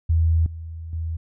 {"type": "tone with level steps", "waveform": "sine", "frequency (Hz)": 81.7, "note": "E2", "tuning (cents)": -15, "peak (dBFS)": [-15, -31, -24], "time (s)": [0.09, 1.17], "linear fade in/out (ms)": 10, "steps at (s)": [0.46, 0.93], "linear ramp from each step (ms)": 2, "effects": []}